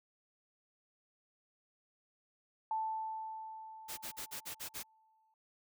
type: tone with exponential decay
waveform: sine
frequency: 880 Hz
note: A5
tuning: in tune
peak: -32 dBFS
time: 2.71-5.34 s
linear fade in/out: 2 ms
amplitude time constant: 570 ms
type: noise bursts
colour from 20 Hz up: white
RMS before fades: -43 dBFS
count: 7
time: 3.88-4.834 s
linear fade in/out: 20 ms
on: 96 ms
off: 47 ms
effects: none